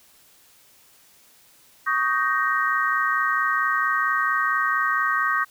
sine chord, Eb dominant seventh, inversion third, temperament just, 1120.1 / 1244.5 / 1555.6 / 1866.8 Hz, Db6 / Eb6 / G6 / Bb6, +18 / 0 / -14 / +2 cents, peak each -25 dBFS, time 1.86-5.45 s, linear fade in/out 20 ms, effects white hiss -55 dBFS RMS until 5.5 s

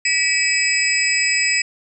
sine tone cluster, 1953 / 2294 / 2585 / 5030 / 7790 Hz, B6 / D7 / E7 / D#8 / B8, -20 / -41 / -34 / +18 / -25 cents, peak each -22 dBFS, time 0.05-1.62 s, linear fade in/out 5 ms, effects none

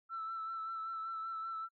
sine tone with vibrato, 1328 Hz, E6, 12 cents sharp, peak -37 dBFS, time 0.09-1.69 s, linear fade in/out 50 ms, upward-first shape sine, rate 5.2 Hz, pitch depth 25 cents each way, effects noise-tail reverb RT60 0.1 s tail -26 dB re dry + tanh soft clip ceiling -34 dBFS

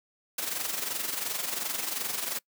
white noise with amplitude modulation, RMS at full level -30 dBFS, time 0.38-2.39 s, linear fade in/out 5 ms, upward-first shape sine, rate 22.8 Hz, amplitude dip 60%, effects noise-tail reverb RT60 0.1 s tail -24 dB re dry + high-pass 200 Hz 12 dB/octave

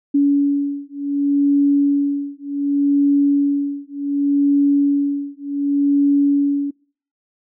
sine beating tone pair, 283.1 / 283.77 Hz, C#4 / C#4, +37 / +41 cents, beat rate 0.67 Hz, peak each -17 dBFS, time 0.14-6.71 s, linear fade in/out 10 ms, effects noise-tail reverb RT60 0.5 s tail -26 dB re dry

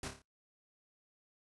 pink noise with echo, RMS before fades -41 dBFS, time 0.03-0.08 s, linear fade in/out 2 ms, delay 28 ms, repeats 5, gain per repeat -5 dB, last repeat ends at 0.22 s, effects noise-tail reverb RT60 0.2 s tail -26 dB re dry + resampled to 24000 Hz

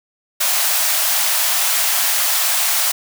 white high-pass noise, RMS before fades -17 dBFS, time 0.4-2.92 s, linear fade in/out 10 ms, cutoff 590 Hz, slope 96 dB/octave, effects none

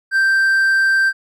triangle tone, 1568 Hz, G6, in tune, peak -10 dBFS, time 0.11-1.13 s, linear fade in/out 50 ms, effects none

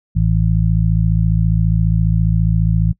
harmonic tone, 54.7 Hz, A1, 9 cents flat, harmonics 1 / 2 / 3, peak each -16 / -16 / -16 dBFS, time 0.15-2.93 s, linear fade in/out 20 ms, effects noise-tail reverb RT60 0.1 s tail -24 dB re dry

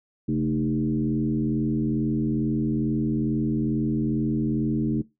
sine tone with frequency modulation, 222.6 Hz, A3, 20 cents sharp, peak -21 dBFS, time 0.28-5.02 s, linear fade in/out 10 ms, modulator 82.3 Hz, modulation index 1.3, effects noise-tail reverb RT60 0.2 s tail -20 dB re dry

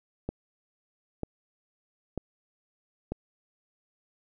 click train, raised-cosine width 2 ms, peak -18 dBFS, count 4, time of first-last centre 0.29-3.12 s, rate 1.06 Hz, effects none

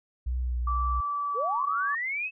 sine tone with vibrato, 61.5 Hz, B1, 7 cents flat, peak -26 dBFS, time 0.26-1.01 s, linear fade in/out 10 ms, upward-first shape triangle, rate 2.1 Hz, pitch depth 40 cents each way
sine tone with pitch glide, 1162 to 1142.7 Hz, D6 to D6, -19 to -48 cents, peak -27 dBFS, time 0.67-1.95 s, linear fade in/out 5 ms, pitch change -29 cents, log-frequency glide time 0.93-1.68 s
sine linear sweep, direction up, 400 to 2637 Hz, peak -28 dBFS, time 1.34-2.31 s, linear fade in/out 50 ms
effects none

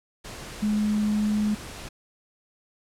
sine tone in noise, 210.8 Hz, G#3, 26 cents sharp, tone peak -21 dBFS, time 0.62-1.55 s, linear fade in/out 10 ms, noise pink, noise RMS -39 dBFS, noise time 0.24-1.89 s, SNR +15 dB, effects low-pass 10000 Hz 12 dB/octave

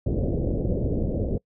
pink low-pass noise, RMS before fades -25 dBFS, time 0.06-1.38 s, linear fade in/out 5 ms, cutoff 570 Hz, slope 48 dB/octave, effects noise-tail reverb RT60 0.1 s tail -24 dB re dry

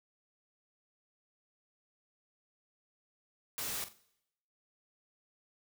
white noise with echo, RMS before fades -38 dBFS, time 3.58-3.84 s, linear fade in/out 0 ms, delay 45 ms, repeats 2, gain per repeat -12 dB, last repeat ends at 3.93 s, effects noise-tail reverb RT60 0.8 s tail -20 dB re dry

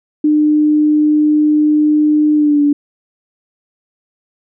sine tone with pitch glide, 301.8 to 289.8 Hz, D4 to D4, +47 to -23 cents, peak -8 dBFS, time 0.24-2.73 s, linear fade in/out 5 ms, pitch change -70 cents, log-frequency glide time 2.35-2.62 s, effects none

